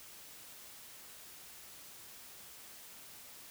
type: silence
effects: white hiss -53 dBFS RMS until 3.5 s